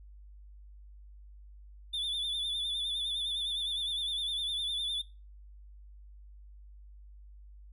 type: tone with vibrato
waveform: triangle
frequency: 3520 Hz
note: A7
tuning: in tune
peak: -30 dBFS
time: 1.93-5.02 s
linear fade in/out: 10 ms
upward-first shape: sine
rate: 9.8 Hz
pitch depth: 62 cents each way
effects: noise-tail reverb RT60 0.3 s tail -20 dB re dry + added 50 Hz sine -49 dBFS peak until 7.72 s